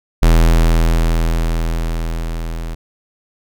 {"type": "tone with level ramp", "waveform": "square", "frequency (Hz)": 41.2, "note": "E1", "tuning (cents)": 0, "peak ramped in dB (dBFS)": [-7, -23], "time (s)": [0.22, 2.75], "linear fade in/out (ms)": 10, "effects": []}